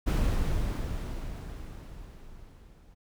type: noise with level ramp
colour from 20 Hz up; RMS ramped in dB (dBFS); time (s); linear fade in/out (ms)
brown; -24 to -54; 0.06-2.95; 20
effects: none